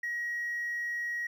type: tone with hard clipping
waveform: triangle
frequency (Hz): 1900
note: A#6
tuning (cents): +33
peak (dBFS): -31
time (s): 0.03-1.27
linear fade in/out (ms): 5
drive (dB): 2
effects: none

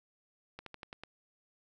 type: slowing click train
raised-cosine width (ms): 0.3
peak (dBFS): -28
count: 6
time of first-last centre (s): 0.59-1.036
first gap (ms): 73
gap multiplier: 1.1
effects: none

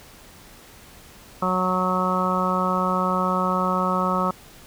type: harmonic tone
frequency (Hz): 184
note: F#3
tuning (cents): -9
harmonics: 1 / 2 / 3 / 4 / 5 / 6 / 7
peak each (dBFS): -25 / -32 / -28 / -32 / -29 / -26 / -25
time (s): 1.42-4.31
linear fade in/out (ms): 5
effects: pink hiss -47 dBFS RMS until 4.66 s

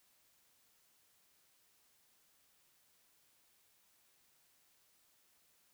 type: silence
effects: white hiss -72 dBFS RMS until 5.73 s

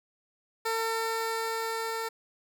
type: tone with level ramp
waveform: 15% pulse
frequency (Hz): 451.2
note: A4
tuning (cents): +44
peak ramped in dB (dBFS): -21 to -25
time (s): 0.65-2.09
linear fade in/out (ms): 10
effects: none

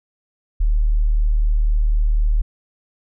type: tone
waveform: sine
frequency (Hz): 38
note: D#1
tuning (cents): -40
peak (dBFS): -13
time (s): 0.6-2.42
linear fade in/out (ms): 10
effects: none

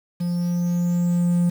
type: tone with level ramp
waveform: triangle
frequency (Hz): 174.61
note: F3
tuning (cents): 0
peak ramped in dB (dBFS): -19 to -13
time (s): 0.2-1.5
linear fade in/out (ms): 10
effects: tanh soft clip ceiling -9 dBFS + 7-bit

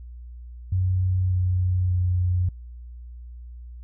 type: tone with pitch steps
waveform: sine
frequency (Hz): 92.5 / 91.33 / 90.18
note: F#2 / F#2 / F#2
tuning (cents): 0 / -22 / -44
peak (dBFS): -19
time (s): 0.72-2.49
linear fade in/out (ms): 5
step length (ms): 590
effects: added 60 Hz sine -37 dBFS peak until 3.83 s

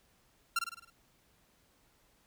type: tone with echo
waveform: sawtooth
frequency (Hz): 1372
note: F6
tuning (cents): -31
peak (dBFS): -24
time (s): 0.56-0.59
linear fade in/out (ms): 5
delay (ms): 52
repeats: 6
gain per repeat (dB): -5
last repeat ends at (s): 0.902
effects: pink hiss -69 dBFS RMS until 2.26 s

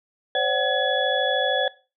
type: tone cluster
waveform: sine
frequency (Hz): 521 / 574 / 751 / 1688 / 3401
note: C5 / D5 / F#5 / G#6 / G#7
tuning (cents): -7 / -40 / +26 / +28 / +40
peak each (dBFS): -26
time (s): 0.35-1.68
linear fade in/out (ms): 2
effects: noise-tail reverb RT60 0.3 s tail -19 dB re dry

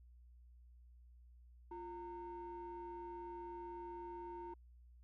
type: ring-modulated tone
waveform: triangle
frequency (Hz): 285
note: C#4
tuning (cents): +48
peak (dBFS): -40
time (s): 1.71-4.54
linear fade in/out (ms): 5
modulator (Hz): 633
effects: tanh soft clip ceiling -39 dBFS + added 60 Hz sine -59 dBFS peak until 5.03 s

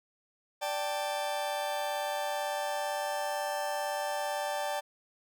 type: chord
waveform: 40% pulse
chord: D suspended fourth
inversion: none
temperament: just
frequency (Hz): 587.3 / 783.1 / 881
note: D5 / G5 / A5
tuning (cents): 0 / -2 / +2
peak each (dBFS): -34 / -35 / -36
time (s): 0.61-4.81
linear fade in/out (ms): 20
effects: none

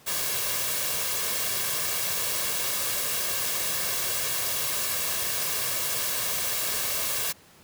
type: noise with comb filter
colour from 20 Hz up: white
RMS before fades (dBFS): -28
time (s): 0.06-7.33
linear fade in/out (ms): 20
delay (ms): 1.8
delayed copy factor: +0.55
effects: pink hiss -54 dBFS RMS until 7.63 s + high-pass 80 Hz 12 dB/octave

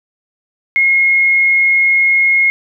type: tone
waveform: sine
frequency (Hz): 2156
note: C#7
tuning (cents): -49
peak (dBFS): -8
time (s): 0.76-2.5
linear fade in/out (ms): 0
effects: none

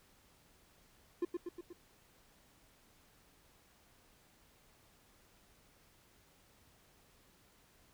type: tone with echo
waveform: triangle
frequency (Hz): 349.2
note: F4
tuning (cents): 0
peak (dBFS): -29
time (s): 1.22-1.25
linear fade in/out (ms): 5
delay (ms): 120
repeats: 4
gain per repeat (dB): -4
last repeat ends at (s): 1.73
effects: pink hiss -67 dBFS RMS until 7.93 s

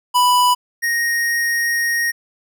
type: tone pair in turn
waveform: square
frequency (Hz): 989 / 1867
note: B5 / A#6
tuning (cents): +2 / +2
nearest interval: major seventh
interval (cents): 1100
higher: second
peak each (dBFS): -12 / -17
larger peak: first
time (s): 0.14-0.55 / 0.82-2.12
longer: second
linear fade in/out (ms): 20
effects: none

